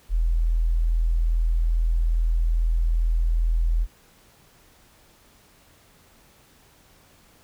sine tone, 41.2 Hz, E1, in tune, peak -18 dBFS, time 0.09-3.87 s, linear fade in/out 50 ms, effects pink hiss -56 dBFS RMS until 7.43 s

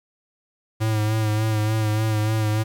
square tone with vibrato, 108.4 Hz, A2, 25 cents flat, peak -20 dBFS, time 0.8-2.64 s, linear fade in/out 20 ms, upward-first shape sine, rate 3.4 Hz, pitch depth 34 cents each way, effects 9-bit

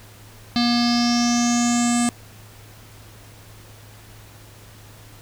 square tone with low-pass filter sweep, 239.1 Hz, A#3, 44 cents sharp, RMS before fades -19 dBFS, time 0.56-2.09 s, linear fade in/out 0 ms, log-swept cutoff 4300 to 8400 Hz, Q 7.9, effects added 106 Hz sine -45 dBFS peak until 5.21 s + pink hiss -47 dBFS RMS until 5.21 s

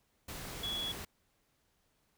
sine tone in noise, 3368 Hz, G#7, 24 cents sharp, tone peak -35 dBFS, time 0.63-0.92 s, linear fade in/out 5 ms, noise pink, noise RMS -44 dBFS, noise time 0.28-1.05 s, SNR +6 dB, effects pink hiss -75 dBFS RMS until 2.17 s

